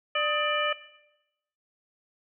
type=harmonic tone with a mistuned harmonic; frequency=593 Hz; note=D5; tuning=17 cents sharp; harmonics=1 / 2 / 3 / 4 / 5; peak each=-30 / -29 / -33 / -30 / -30 dBFS; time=0.15-0.73 s; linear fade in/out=5 ms; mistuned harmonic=2; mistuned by=+100 cents; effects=noise-tail reverb RT60 0.9 s tail -17 dB re dry